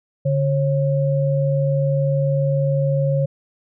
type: tone pair together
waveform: sine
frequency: 143.5 / 542.7 Hz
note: D3 / C#5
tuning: -40 / -37 cents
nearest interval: octave + major seventh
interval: 2303 cents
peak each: -17 / -21 dBFS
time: 0.25-3.26 s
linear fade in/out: 10 ms
effects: none